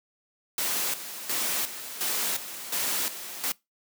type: noise with tremolo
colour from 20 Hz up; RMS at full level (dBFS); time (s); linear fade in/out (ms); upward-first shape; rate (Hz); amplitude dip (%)
white; -28; 0.58-3.52; 2; square; 1.4; 70
effects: noise-tail reverb RT60 0.2 s tail -23 dB re dry + high-pass 200 Hz 12 dB/octave